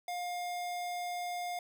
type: tone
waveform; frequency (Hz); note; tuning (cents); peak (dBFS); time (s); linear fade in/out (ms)
square; 709; F5; +26; -36; 0.08-1.59; 2
effects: none